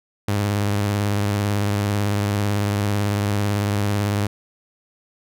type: tone with vibrato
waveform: sawtooth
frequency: 102.2 Hz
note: G#2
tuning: 27 cents flat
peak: -15 dBFS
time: 0.28-4.27 s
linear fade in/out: 5 ms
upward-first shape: triangle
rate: 18 Hz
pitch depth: 56 cents each way
effects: none